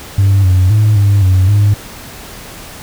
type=tone with pitch steps; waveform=sine; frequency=98.3 / 92.3 / 106.8 / 100.7 / 93.4 / 102.7 Hz; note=G2 / F#2 / G#2 / G2 / F#2 / G#2; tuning=+5 / -4 / +49 / +47 / +17 / -19 cents; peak=-4 dBFS; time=0.18-1.74 s; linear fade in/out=5 ms; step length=260 ms; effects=tanh soft clip ceiling -4 dBFS + pink hiss -31 dBFS RMS until 2.82 s